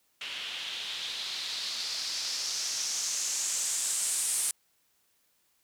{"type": "noise with low-pass filter sweep", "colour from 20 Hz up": "blue", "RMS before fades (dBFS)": -33, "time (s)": [0.21, 4.51], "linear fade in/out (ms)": 2, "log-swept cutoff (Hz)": [2900, 9300], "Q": 3.2, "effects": ["white hiss -71 dBFS RMS until 5.63 s"]}